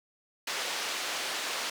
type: band-pass noise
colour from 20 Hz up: white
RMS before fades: -34 dBFS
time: 0.47-1.7 s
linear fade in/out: 5 ms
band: 390 to 4700 Hz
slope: 12 dB/octave
effects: none